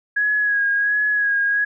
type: tone with vibrato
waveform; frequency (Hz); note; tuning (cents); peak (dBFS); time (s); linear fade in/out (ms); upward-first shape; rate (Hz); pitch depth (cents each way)
sine; 1661.2; G#6; 0; -16; 0.16-1.65; 10; sine; 1.4; 33
effects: none